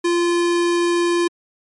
square tone, 345.8 Hz, F4, 17 cents flat, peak -16 dBFS, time 0.04-1.28 s, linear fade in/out 10 ms, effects low-pass 11000 Hz 12 dB/octave + MP3 48 kbps

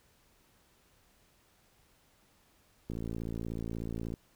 click train, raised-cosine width 3 ms, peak -25 dBFS, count 71, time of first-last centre 2.9-4.139 s, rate 56.5 Hz, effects pink hiss -67 dBFS RMS until 4.35 s

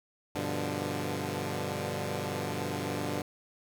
10% pulse chord, G dominant seventh, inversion none, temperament equal, 98 / 123.47 / 146.83 / 174.61 Hz, G2 / B2 / D3 / F3, 0 / 0 / 0 / 0 cents, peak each -28 / -30 / -28 / -32 dBFS, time 0.35-3.22 s, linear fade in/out 5 ms, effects none

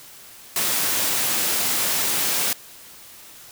white high-pass noise, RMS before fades -22 dBFS, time 0.56-2.53 s, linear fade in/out 2 ms, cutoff 120 Hz, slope 12 dB/octave, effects white hiss -44 dBFS RMS until 3.51 s

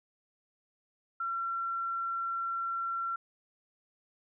sine tone, 1360 Hz, F6, 46 cents flat, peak -31 dBFS, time 1.2-3.16 s, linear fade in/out 5 ms, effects none

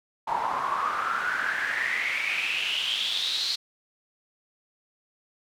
pink noise with band-pass filter sweep, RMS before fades -28 dBFS, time 0.27-3.56 s, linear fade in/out 10 ms, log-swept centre 890 to 4300 Hz, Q 8.1, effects none

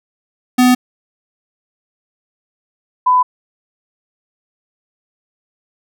square / sine tone pair in turn, 250.4 / 1001.6 Hz, B3 / B5, +24 / +24 cents, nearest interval 2 octaves, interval 2400 cents, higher second, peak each -8 dBFS, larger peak neither, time 0.58-0.75 / 3.06-3.23 s, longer neither, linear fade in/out 10 ms, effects none

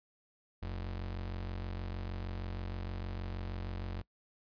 square ring-modulated tone, 66.9 Hz, C2, 39 cents sharp, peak -35 dBFS, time 0.62-4.02 s, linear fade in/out 10 ms, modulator 23.2 Hz, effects noise-tail reverb RT60 0.1 s tail -22 dB re dry + resampled to 11025 Hz

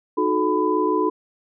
sine tone cluster, 308.7 / 365.6 / 432.4 / 1001 Hz, D#4 / F#4 / A4 / B5, -14 / -21 / -30 / +23 cents, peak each -23 dBFS, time 0.17-1.1 s, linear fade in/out 10 ms, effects none

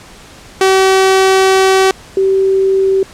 sawtooth / sine tone pair in turn, 381.7 / 385.5 Hz, G4 / G4, -46 / -29 cents, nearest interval unison, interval 17 cents, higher second, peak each -3 / -8 dBFS, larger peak first, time 0.61-1.91 / 2.17-3.03 s, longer first, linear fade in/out 2 ms, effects pink hiss -37 dBFS RMS until 3.13 s + low-pass 9000 Hz 12 dB/octave

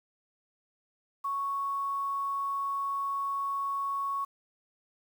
sine tone with quantisation, 1109 Hz, C#6, in tune, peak -29 dBFS, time 1.24-4.25 s, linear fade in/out 10 ms, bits 9, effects none

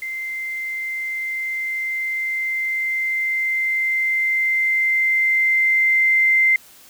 sine tone with level ramp, 2083 Hz, C7, 8 cents flat, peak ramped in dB -25 to -12 dBFS, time 0.02-6.56 s, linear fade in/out 2 ms, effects white hiss -47 dBFS RMS until 6.89 s

